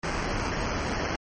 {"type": "noise with sample-and-hold", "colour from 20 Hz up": "pink", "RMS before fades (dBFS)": -29, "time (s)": [0.03, 1.16], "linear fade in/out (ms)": 5, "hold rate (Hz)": 3675, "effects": ["low-pass 11000 Hz 12 dB/octave", "MP3 32 kbps"]}